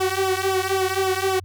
sawtooth tone with flanger, 380.5 Hz, F#4, 48 cents sharp, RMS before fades -22 dBFS, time 0-1.4 s, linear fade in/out 10 ms, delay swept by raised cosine 0.45 to 2.95 ms, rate 3.8 Hz, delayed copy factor -0.9, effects added 92 Hz sine -37 dBFS peak until 1.44 s

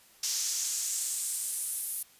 brown noise with high-pass filter sweep, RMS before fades -33 dBFS, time 0.23-2.03 s, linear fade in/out 5 ms, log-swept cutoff 5600 to 11000 Hz, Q 2.6, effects white hiss -59 dBFS RMS until 2.19 s + resampled to 32000 Hz

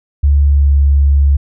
sine tone with pitch glide, 71.3 to 70.36 Hz, C#2 to C#2, +49 to +26 cents, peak -6 dBFS, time 0.23-1.37 s, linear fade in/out 10 ms, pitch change -23 cents, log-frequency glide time 0.48-0.71 s, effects none

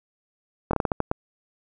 slowing click train, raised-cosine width 1 ms, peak -8 dBFS, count 8, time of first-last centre 0.71-1.114 s, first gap 23 ms, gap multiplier 1.3, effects none

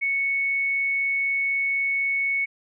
sine tone, 2214 Hz, C#7, 3 cents flat, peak -21 dBFS, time 0.01-2.46 s, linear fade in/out 20 ms, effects none

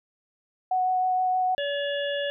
sine tone with vibrato, 740 Hz, F#5, in tune, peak -21 dBFS, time 0.71-1.55 s, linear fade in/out 5 ms, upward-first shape sine, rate 6.4 Hz, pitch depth 9 cents each way
harmonic tone, 570 Hz, C#5, 48 cents sharp, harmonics 1 / 3 / 5 / 6, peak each -27 / -33 / -35 / -37 dBFS, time 1.58-2.3 s, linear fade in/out 0 ms
effects none

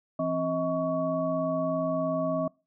sine tone cluster, 167.3 / 264.2 / 634 / 1121 Hz, E3 / C4 / D#5 / C#6, +26 / +17 / +32 / +19 cents, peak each -34 / -31 / -28 / -35 dBFS, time 0.19-2.48 s, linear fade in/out 5 ms, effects noise-tail reverb RT60 0.3 s tail -24 dB re dry

